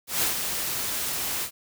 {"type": "noise with ADSR envelope", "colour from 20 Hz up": "white", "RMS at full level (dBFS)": -23, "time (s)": [0.07, 1.51], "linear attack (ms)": 150, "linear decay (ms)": 120, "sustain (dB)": -6, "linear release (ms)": 82, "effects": []}